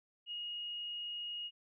sine tone, 2874 Hz, F7, 49 cents sharp, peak -39 dBFS, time 0.26-1.51 s, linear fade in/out 50 ms, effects none

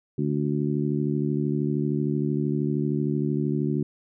harmonic tone, 73 Hz, D2, 10 cents flat, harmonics 2 / 3 / 4 / 5, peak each -26 / -28 / -29 / -30 dBFS, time 0.18-3.83 s, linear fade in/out 5 ms, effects none

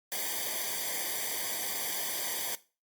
white noise with comb filter, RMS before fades -34 dBFS, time 0.12-2.55 s, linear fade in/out 0 ms, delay 0.74 ms, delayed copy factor -0.95, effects noise-tail reverb RT60 0.3 s tail -17 dB re dry + Opus 48 kbps

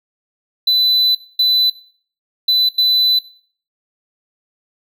triangle tone bursts at uneven times, 4000 Hz, B7, 21 cents sharp, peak -9 dBFS, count 4, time 0.67-1.15 / 1.39-1.7 / 2.48-2.69 / 2.78-3.19 s, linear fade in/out 5 ms, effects noise-tail reverb RT60 0.5 s tail -18 dB re dry

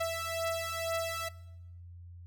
sawtooth beating tone pair, 659.3 / 661.4 Hz, E5 / E5, 0 / +6 cents, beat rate 2.1 Hz, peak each -31 dBFS, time 0-1.29 s, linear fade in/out 10 ms, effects noise-tail reverb RT60 0.9 s tail -21 dB re dry + added 87 Hz sine -46 dBFS peak until 2.26 s

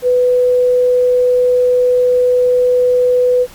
sine tone, 497.3 Hz, B4, 12 cents sharp, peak -8 dBFS, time 0.02-3.47 s, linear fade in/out 50 ms, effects pink hiss -39 dBFS RMS until 3.54 s + MP3 96 kbps

